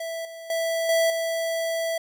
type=tone with level steps; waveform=square; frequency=659.3 Hz; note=E5; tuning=in tune; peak=-30 / -38 / -24 / -19 / -25 dBFS; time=0-1.98 s; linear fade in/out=5 ms; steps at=0.25 / 0.5 / 0.89 / 1.1 s; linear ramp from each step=2 ms; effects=none